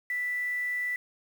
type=tone with quantisation; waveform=sine; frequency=1975.5 Hz; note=B6; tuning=in tune; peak=-28 dBFS; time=0.1-0.96 s; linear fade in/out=2 ms; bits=8; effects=none